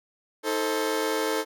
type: chord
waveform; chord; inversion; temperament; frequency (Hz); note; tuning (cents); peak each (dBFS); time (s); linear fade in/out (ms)
sawtooth; A diminished; second; just; 316.8 / 440 / 528; Eb4 / A4 / C5; +31 / 0 / +16; -27 / -23 / -27; 0.43-1.45; 50
effects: none